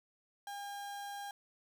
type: tone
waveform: 35% pulse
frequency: 807 Hz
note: G#5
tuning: 50 cents flat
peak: -40 dBFS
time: 0.47-1.31 s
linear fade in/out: 2 ms
effects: none